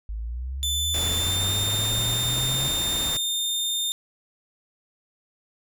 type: linear sweep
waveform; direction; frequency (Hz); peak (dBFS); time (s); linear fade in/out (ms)
sine; up; 51.6 to 135.5; -28; 0.09-2.68; 0
type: tone with pitch glide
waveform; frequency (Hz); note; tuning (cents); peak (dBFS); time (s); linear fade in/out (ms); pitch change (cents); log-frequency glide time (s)
sawtooth; 3520 to 3629; A7 to A#7; 0 to -47; -21; 0.63-3.92; 0; +53; 1.02-1.51
type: noise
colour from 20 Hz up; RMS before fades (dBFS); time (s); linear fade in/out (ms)
pink; -32; 0.94-3.17; 2
effects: none